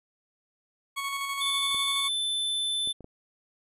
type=tone with tremolo; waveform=20% pulse; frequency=1108.7 Hz; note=C#6; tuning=in tune; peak=-24 dBFS; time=0.96-2.09 s; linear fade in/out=20 ms; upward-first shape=square; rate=12 Hz; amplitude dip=30%
type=tone with pitch glide; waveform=square; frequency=3500 to 3524 Hz; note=A7 to A7; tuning=-10 to +2 cents; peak=-27 dBFS; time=1.4-2.93 s; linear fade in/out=20 ms; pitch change=+12 cents; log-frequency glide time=1.53-2.12 s
type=clicks; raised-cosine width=2 ms; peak=-32 dBFS; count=4; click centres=1.746 / 2.874 / 3.007 / 3.044 s
effects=resampled to 32000 Hz